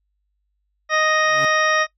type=harmonic tone; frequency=622.3 Hz; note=D#5; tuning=in tune; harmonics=1 / 2 / 3 / 4 / 5 / 6 / 8 / 9; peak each=-22 / -20 / -20 / -29 / -34 / -30 / -39 / -30 dBFS; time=0.89-1.87 s; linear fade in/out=50 ms
type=tone with exponential growth; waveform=25% pulse; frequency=140.3 Hz; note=C#3; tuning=21 cents sharp; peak=-23 dBFS; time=1.16-1.45 s; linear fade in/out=0 ms; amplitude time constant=62 ms
effects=noise-tail reverb RT60 0.1 s tail -19 dB re dry + added 50 Hz sine -68 dBFS peak until 1.97 s